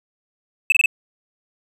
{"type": "tone bursts", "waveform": "triangle", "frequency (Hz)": 2619, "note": "E7", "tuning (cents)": -12, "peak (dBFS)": -9, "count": 4, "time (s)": [0.7, 0.859], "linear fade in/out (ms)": 2, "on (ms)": 21, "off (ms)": 25, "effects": ["resampled to 32000 Hz"]}